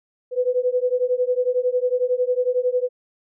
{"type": "beating tone pair", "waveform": "sine", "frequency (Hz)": [493.9, 504.9], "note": ["B4", "B4"], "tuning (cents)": [0, 38], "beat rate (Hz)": 11, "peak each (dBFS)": -21, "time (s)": [0.31, 2.89], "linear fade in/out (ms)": 50, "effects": []}